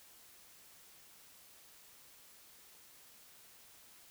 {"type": "silence", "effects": ["white hiss -60 dBFS RMS until 4.1 s"]}